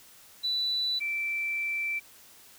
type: tone pair in turn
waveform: sine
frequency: 3970 / 2335 Hz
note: B7 / D7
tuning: +8 / -11 cents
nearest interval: major sixth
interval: 919 cents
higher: first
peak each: -26 / -28 dBFS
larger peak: first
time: 0.43-1 / 1-2 s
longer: second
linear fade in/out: 20 ms
effects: white hiss -54 dBFS RMS until 2.58 s